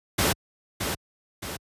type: noise with echo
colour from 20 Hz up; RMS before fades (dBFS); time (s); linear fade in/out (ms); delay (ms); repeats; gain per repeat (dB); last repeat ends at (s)
pink; -22; 0.18-0.33; 10; 620; 2; -6; 1.57
effects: high-pass 60 Hz 12 dB/octave + resampled to 32000 Hz